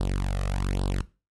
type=tone with flanger; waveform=sawtooth; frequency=47.22 Hz; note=F#1; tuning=36 cents sharp; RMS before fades=-26 dBFS; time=0-1.02 s; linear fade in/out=10 ms; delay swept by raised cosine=0.22 to 1.62 ms; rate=1.2 Hz; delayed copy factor=+0.85; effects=noise-tail reverb RT60 0.3 s tail -20 dB re dry + AAC 32 kbps